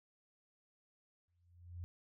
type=tone with exponential growth; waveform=sine; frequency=87.31 Hz; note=F2; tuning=in tune; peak=-40 dBFS; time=1.28-1.84 s; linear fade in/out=0 ms; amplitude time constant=120 ms; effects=none